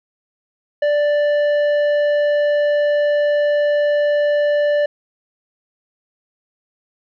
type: tone with tanh clipping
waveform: sine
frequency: 587.3 Hz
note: D5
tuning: in tune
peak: -15 dBFS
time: 0.82-4.86 s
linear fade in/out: 5 ms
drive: 9 dB
effects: none

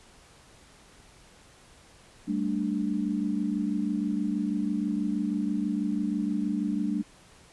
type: chord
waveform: sine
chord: G suspended second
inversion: none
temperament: equal with one note detuned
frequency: 196 / 222.2 / 293.7 Hz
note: G3 / A3 / D4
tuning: 0 / +17 / 0 cents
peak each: -30 dBFS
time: 2.27-7.03 s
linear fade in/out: 20 ms
effects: pink hiss -55 dBFS RMS until 7.52 s + resampled to 24000 Hz

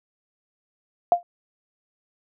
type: tone with exponential decay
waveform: sine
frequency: 698.5 Hz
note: F5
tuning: in tune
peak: -9 dBFS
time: 1.12-1.23 s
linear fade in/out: 1 ms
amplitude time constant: 22 ms
effects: none

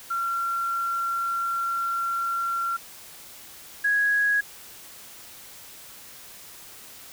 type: tone pair in turn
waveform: sine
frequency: 1369 / 1660.9 Hz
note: F6 / G#6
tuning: -35 / 0 cents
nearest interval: minor third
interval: 335 cents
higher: second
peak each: -24 / -19 dBFS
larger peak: second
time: 0.1-2.77 / 3.84-4.41 s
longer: first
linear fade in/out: 10 ms
effects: white hiss -45 dBFS RMS until 7.12 s

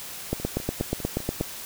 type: two click trains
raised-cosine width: 2 ms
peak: -23 / -11 dBFS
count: 6 / 10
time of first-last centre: 0.4-1.404 / 0.33-1.41 s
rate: 4.98 / 8.33 Hz
effects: white hiss -38 dBFS RMS until 1.65 s

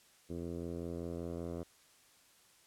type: tone with low-pass filter sweep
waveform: 10% pulse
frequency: 85.2 Hz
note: F2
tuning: 42 cents flat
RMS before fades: -41 dBFS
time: 0.29-1.64 s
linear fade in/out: 20 ms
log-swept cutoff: 400 to 710 Hz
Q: 1.3
effects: white hiss -65 dBFS RMS until 2.66 s + low-pass 11000 Hz 12 dB/octave

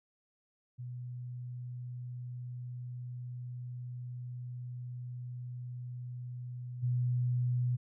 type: tone with level steps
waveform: sine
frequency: 123.47 Hz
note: B2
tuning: in tune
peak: -39 / -28 dBFS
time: 0.78-7.77 s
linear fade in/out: 20 ms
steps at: 6.82 s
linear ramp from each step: 20 ms
effects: none

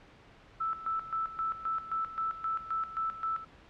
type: tone with tremolo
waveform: sine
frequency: 1318.5 Hz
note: E6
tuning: in tune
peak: -29 dBFS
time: 0.6-3.45 s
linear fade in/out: 10 ms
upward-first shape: square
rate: 3.8 Hz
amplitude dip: 75%
effects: pink hiss -56 dBFS RMS until 3.69 s + low-pass 3000 Hz 12 dB/octave

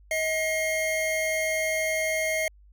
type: tone pair together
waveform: square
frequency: 634.6 / 2136 Hz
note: D#5 / C7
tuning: +34 / +35 cents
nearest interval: octave + major sixth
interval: 2101 cents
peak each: -28 dBFS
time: 0.11-2.48 s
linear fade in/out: 2 ms
effects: added 50 Hz sine -51 dBFS peak until 2.72 s

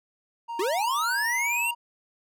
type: tone with pitch glide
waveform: triangle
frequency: 932.3 to 948 Hz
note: A#5 to A#5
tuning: 0 to +29 cents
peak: -29 dBFS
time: 0.48-1.75 s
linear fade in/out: 20 ms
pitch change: +29 cents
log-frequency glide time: 0.61-1.49 s
type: linear sweep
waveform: square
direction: up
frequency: 332.8 to 2811 Hz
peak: -25 dBFS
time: 0.59-1.71 s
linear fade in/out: 5 ms
effects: none

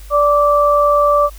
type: tone pair together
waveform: sine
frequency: 583.5 / 1167 Hz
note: D5 / D6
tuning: -11 / -11 cents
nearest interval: octave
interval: 1200 cents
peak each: -12 dBFS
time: 0.1-1.3 s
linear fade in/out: 50 ms
effects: added 50 Hz sine -32 dBFS peak until 1.38 s + white hiss -44 dBFS RMS until 1.38 s

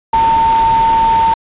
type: tone in noise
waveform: sine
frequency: 905 Hz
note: A5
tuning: 48 cents sharp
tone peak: -8 dBFS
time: 0.13-1.34 s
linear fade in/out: 5 ms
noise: pink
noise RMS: -23 dBFS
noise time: 0.13-1.34 s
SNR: +12 dB
effects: resampled to 8000 Hz

